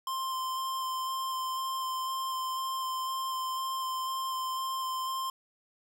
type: tone with vibrato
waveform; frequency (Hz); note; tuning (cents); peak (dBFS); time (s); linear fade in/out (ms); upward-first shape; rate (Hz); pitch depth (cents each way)
square; 1046.5; C6; 0; -32; 0.07-5.3; 2; square; 2; 9
effects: 11-bit